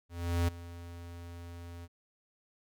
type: tone with ADSR envelope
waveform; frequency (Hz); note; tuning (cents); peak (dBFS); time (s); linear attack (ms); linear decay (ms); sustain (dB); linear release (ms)
square; 85.9; F2; -28; -26; 0.09-1.88; 390; 11; -18; 41
effects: none